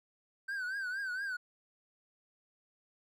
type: tone with vibrato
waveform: triangle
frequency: 1541 Hz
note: G6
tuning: 30 cents flat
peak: -33 dBFS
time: 0.48-1.37 s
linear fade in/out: 10 ms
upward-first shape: triangle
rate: 4.3 Hz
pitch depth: 120 cents each way
effects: none